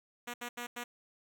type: tone bursts at uneven times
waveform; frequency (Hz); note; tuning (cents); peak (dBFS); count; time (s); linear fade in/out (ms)
5% pulse; 241.3; B3; -40; -27; 4; 0.27-0.34 / 0.41-0.49 / 0.57-0.67 / 0.76-0.84; 10
effects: none